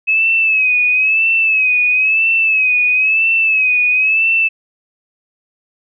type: tone with vibrato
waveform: sine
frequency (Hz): 2570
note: E7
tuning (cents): -45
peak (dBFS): -10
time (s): 0.07-4.49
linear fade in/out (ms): 20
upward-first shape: sine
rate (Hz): 1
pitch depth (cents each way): 72
effects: none